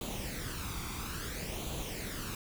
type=noise with flanger; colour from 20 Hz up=pink; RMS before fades=-39 dBFS; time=0.01-2.35 s; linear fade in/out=2 ms; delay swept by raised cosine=0.28 to 0.87 ms; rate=0.59 Hz; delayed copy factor=+0.6; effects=none